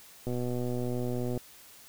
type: click train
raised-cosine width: 2 ms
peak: -21 dBFS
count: 137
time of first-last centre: 0.27-1.376 s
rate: 123 Hz
effects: white hiss -53 dBFS RMS until 1.88 s